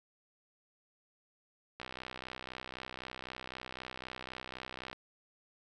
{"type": "click train", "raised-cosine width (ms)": 0.3, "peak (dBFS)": -26, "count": 201, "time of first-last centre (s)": [1.8, 4.93], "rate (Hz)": 63.9, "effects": []}